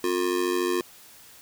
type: tone with amplitude modulation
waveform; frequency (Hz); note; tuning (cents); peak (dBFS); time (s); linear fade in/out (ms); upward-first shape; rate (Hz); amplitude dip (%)
square; 356.5; F4; +36; -20; 0.04-0.81; 2; sine; 93.9; 85
effects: white hiss -50 dBFS RMS until 1.41 s